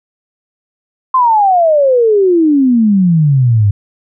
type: exponential sweep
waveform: sine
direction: down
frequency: 1058 to 98 Hz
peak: -6 dBFS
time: 1.14-3.71 s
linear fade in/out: 5 ms
effects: none